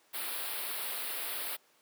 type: band-stop noise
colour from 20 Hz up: white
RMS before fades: -37 dBFS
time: 0.13-1.57 s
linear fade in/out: 20 ms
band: 4600 to 9200 Hz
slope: 48 dB/octave
effects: pink hiss -66 dBFS RMS until 1.81 s + high-pass 400 Hz 12 dB/octave